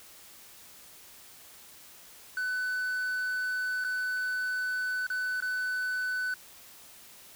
triangle tone with dropouts, 1500 Hz, F#6, 23 cents sharp, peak -27 dBFS, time 2.37-6.34 s, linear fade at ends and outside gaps 2 ms, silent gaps 3.841-3.846 / 5.067-5.101 / 5.404-5.423 s, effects white hiss -52 dBFS RMS until 7.35 s

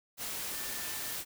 sine tone in noise, 1780 Hz, A6, 20 cents sharp, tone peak -49 dBFS, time 0.49-1.17 s, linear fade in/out 50 ms, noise white, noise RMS -38 dBFS, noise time 0.17-1.25 s, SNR -14 dB, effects none

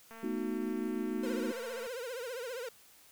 click train, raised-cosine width 0.5 ms, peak -36 dBFS, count 398, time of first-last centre 0.11-1.867 s, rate 226 Hz
sine chord, B dominant seventh, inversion third, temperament equal, 220 / 246.9 / 311.1 / 370 Hz, A3 / B3 / D#4 / F#4, 0 / 0 / 0 / 0 cents, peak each -38 dBFS, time 0.23-1.52 s, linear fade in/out 5 ms
45% pulse tone with vibrato, 493.9 Hz, B4, in tune, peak -38 dBFS, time 1.23-2.69 s, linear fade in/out 5 ms, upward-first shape triangle, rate 15 Hz, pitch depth 160 cents each way
effects white hiss -60 dBFS RMS until 3.11 s

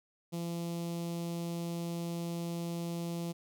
sawtooth tone with notch filter, 170 Hz, F3, 46 cents flat, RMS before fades -37 dBFS, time 0.32-3.33 s, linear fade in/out 20 ms, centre 1600 Hz, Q 0.59, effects none

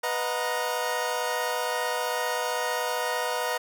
25% pulse chord, B major seventh, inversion none, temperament equal with one note detuned, 493.9 / 622.3 / 725.2 / 932.3 Hz, B4 / D#5 / F#5 / A#5, 0 / 0 / -35 / 0 cents, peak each -27 / -29 / -30 / -28 dBFS, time 0.03-3.58 s, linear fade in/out 10 ms, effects none

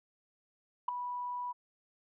sine tone with ADSR envelope, 982 Hz, B5, 10 cents flat, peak -23 dBFS, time 0.88-1.53 s, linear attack 7 ms, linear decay 4 ms, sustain -12 dB, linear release 21 ms, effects tanh soft clip ceiling -21 dBFS

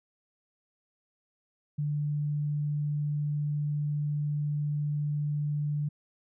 sine tone, 147.6 Hz, D3, 9 cents sharp, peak -27 dBFS, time 1.78-5.89 s, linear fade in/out 10 ms, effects none

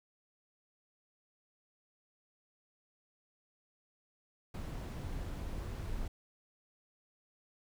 brown noise, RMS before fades -40 dBFS, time 4.54-6.08 s, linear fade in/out 5 ms, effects none

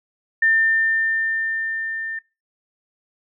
sine tone with level ramp, 1800 Hz, A6, 39 cents sharp, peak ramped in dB -13 to -26 dBFS, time 0.42-2.19 s, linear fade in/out 5 ms, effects noise-tail reverb RT60 0.3 s tail -25 dB re dry

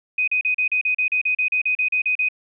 sine tone bursts, 2501 Hz, D#7, 8 cents sharp, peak -17 dBFS, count 16, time 0.18-2.287 s, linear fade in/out 5 ms, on 97 ms, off 37 ms, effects none

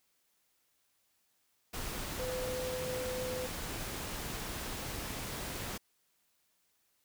sine tone in noise, 507 Hz, B4, 45 cents sharp, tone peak -36 dBFS, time 2.19-3.47 s, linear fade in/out 10 ms, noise pink, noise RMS -40 dBFS, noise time 1.73-5.78 s, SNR +1 dB, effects white hiss -75 dBFS RMS until 7.04 s

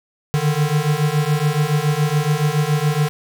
square beating tone pair, 145.8 / 152.9 Hz, D3 / D#3, -12 / -30 cents, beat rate 7.1 Hz, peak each -20 / -19 dBFS, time 0.34-3.09 s, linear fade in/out 0 ms, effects none

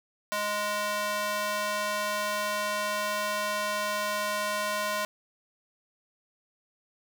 square tone with high-pass filter, 207.7 Hz, G#3, in tune, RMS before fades -30 dBFS, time 0.32-5.05 s, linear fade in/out 0 ms, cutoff 830 Hz, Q 1.2, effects none

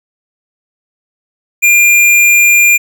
square tone, 2400 Hz, D7, 37 cents sharp, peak -5 dBFS, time 1.62-2.78 s, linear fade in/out 20 ms, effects none

